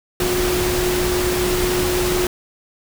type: tone in noise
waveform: sine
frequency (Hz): 361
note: F#4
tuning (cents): -43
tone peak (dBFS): -19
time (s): 0.2-2.27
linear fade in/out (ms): 2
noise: pink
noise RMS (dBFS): -22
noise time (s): 0.2-2.27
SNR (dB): 0
effects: none